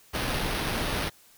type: noise with sample-and-hold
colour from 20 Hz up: pink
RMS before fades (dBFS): -29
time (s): 0.13-1.1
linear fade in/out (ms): 20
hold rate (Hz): 7350
effects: white hiss -57 dBFS RMS until 1.37 s